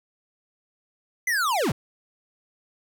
square linear sweep, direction down, 2061 to 82.3 Hz, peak -22 dBFS, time 1.27-1.72 s, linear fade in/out 5 ms, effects none

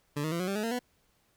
20% pulse tone with pitch steps, 145.8 / 157.17 / 169.43 / 182.64 / 196.88 / 212.2 / 228.8 / 246.6 Hz, D3 / D#3 / E3 / F#3 / G3 / G#3 / A#3 / B3, -12 / +18 / +48 / -22 / +8 / +38 / -32 / -2 cents, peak -25 dBFS, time 0.16-0.792 s, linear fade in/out 10 ms, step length 79 ms, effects pink hiss -70 dBFS RMS until 1.36 s

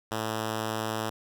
5% pulse tone, 110 Hz, A2, in tune, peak -18 dBFS, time 0.11-1.1 s, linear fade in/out 10 ms, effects none

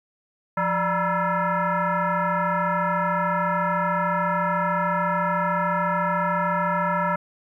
sine tone with frequency modulation, 174.61 Hz, F3, in tune, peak -20 dBFS, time 0.57-7.16 s, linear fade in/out 5 ms, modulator 383 Hz, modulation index 3.8, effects 10-bit

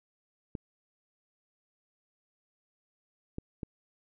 clicks, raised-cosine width 3 ms, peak -23 dBFS, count 3, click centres 0.552 / 3.384 / 3.632 s, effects none

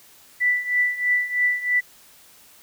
sine tone with tremolo, 1975.5 Hz, B6, in tune, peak -15 dBFS, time 0.4-1.81 s, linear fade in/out 20 ms, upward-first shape triangle, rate 3.1 Hz, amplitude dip 85%, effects white hiss -51 dBFS RMS until 2.62 s

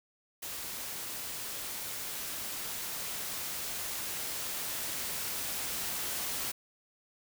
white noise with level ramp, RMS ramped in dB -40 to -35 dBFS, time 0.42-6.52 s, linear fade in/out 10 ms, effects none

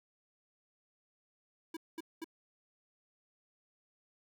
square tone bursts, 325.6 Hz, E4, 21 cents flat, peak -40 dBFS, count 3, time 1.74-2.244 s, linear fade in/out 5 ms, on 28 ms, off 210 ms, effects none

